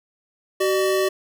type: tone pair together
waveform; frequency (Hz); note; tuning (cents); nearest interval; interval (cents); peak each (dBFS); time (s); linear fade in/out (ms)
square; 378.9 / 602; F#4 / D5; +41 / +43; minor sixth; 802; -20 / -24; 0.6-1.09; 10
effects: none